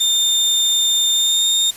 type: tone with pitch glide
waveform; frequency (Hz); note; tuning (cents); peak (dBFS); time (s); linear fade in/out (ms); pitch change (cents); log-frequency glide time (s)
30% pulse; 3616 to 3656; A7 to A#7; +47 to -34; -11; 0-1.71; 10; +19; 1.12-1.45
effects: white hiss -38 dBFS RMS until 1.76 s + resampled to 32000 Hz